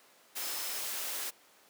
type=tone in noise; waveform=sine; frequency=5220 Hz; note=E8; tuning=18 cents flat; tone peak=-46 dBFS; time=0.4-0.8 s; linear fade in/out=20 ms; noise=white; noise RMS=-37 dBFS; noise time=0.35-1.31 s; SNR=-12 dB; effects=pink hiss -61 dBFS RMS until 1.69 s + high-pass 400 Hz 12 dB/octave